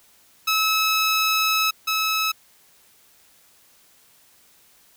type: tone pair in turn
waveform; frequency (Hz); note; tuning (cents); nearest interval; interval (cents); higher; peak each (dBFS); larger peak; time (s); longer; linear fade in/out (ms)
15% pulse; 1295 / 1295; E6 / E6; -31 / -31; unison; 0; neither; -12 / -14; first; 0.47-1.71 / 1.87-2.32; first; 10
effects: white hiss -56 dBFS RMS until 4.96 s